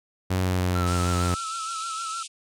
sawtooth tone with pitch glide, 92.8 to 88.71 Hz, F#2 to F2, +6 to +28 cents, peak -18 dBFS, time 0.3-1.35 s, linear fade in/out 10 ms, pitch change -78 cents, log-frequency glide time 0.42-0.86 s
triangle tone with vibrato, 1327 Hz, E6, 11 cents sharp, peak -28 dBFS, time 0.75-2.23 s, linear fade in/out 5 ms, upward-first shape sine, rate 6.5 Hz, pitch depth 47 cents each way
white band-pass noise, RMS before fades -38 dBFS, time 0.86-2.28 s, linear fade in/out 20 ms, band 2400 to 9600 Hz, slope 96 dB/octave
effects none

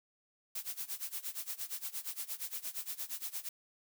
blue noise with tremolo, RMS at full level -38 dBFS, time 0.55-3.49 s, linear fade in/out 5 ms, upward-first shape sine, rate 8.6 Hz, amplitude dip 90%, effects none

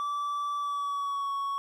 triangle tone with pitch glide, 1159 to 1113.1 Hz, D6 to C#6, -23 to +7 cents, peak -27 dBFS, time 0-1.58 s, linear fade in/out 0 ms, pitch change -70 cents, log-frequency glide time 0.57-1.32 s, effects none

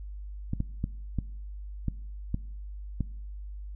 clicks, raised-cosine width 5 ms, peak -16 dBFS, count 7, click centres 0.534 / 0.604 / 0.841 / 1.187 / 1.883 / 2.344 / 3.007 s, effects noise-tail reverb RT60 0.7 s tail -21 dB re dry + added 50 Hz sine -37 dBFS peak until 3.75 s

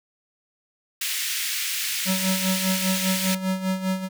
pink high-pass noise, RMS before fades -27 dBFS, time 1.01-3.35 s, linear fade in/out 5 ms, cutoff 2000 Hz, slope 24 dB/octave
square tone with tremolo, 188.2 Hz, F#3, 30 cents sharp, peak -21 dBFS, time 2.05-4.09 s, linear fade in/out 50 ms, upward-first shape sine, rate 5 Hz, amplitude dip 70%
effects none

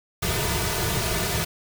pink noise with comb filter, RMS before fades -25 dBFS, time 0.22-1.45 s, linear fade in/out 10 ms, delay 3.7 ms, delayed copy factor -0.9, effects none

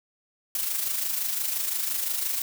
blue noise with amplitude modulation, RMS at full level -26 dBFS, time 0.55-2.42 s, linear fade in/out 2 ms, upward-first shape sine, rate 25.8 Hz, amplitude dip 50%, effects none

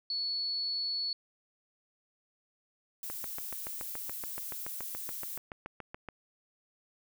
sine tone, 4411 Hz, C#8, 9 cents flat, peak -31 dBFS, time 0.1-1.13 s, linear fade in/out 2 ms
violet noise, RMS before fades -40 dBFS, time 3.03-5.38 s, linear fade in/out 2 ms
click train, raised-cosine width 0.5 ms, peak -26 dBFS, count 22, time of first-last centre 3.1-6.087 s, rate 7.03 Hz
effects none

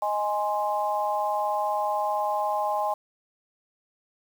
sine chord, Ab major, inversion second, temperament equal, 622.3 / 830.6 / 1046.5 Hz, Eb5 / Ab5 / C6, 0 / 0 / 0 cents, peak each -29 / -26 / -30 dBFS, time 0.02-2.94 s, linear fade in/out 5 ms, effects 8-bit

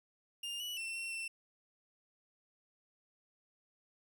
40% pulse tone with pitch steps, 2811 / 2946 / 2694 / 2716 / 2690 Hz, F7 / F#7 / E7 / F7 / E7, +11 / -8 / +37 / -49 / +34 cents, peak -38 dBFS, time 0.43-1.28 s, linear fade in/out 5 ms, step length 170 ms, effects none

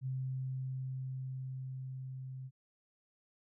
sine tone with level ramp, 130.81 Hz, C3, in tune, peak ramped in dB -34 to -42 dBFS, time 0.01-2.51 s, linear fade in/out 50 ms, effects none

